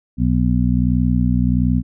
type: harmonic tone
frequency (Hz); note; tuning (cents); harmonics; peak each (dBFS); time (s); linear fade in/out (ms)
61.4; B1; -9; 1 / 2 / 3 / 4; -19 / -19 / -19 / -19; 0.17-1.83; 50
effects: none